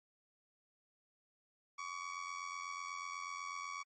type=tone with amplitude modulation; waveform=30% pulse; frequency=1131 Hz; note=C#6; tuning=34 cents sharp; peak=-36 dBFS; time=1.78-3.83 s; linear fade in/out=10 ms; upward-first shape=sine; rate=88.1 Hz; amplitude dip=70%; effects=MP3 32 kbps